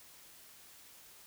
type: silence
effects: white hiss -57 dBFS RMS until 1.26 s